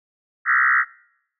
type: tone with frequency modulation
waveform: sine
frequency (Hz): 1615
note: G#6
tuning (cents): -49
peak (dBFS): -14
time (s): 0.45-0.85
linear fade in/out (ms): 50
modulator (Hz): 65.6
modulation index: 5.3
effects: noise-tail reverb RT60 0.8 s tail -25 dB re dry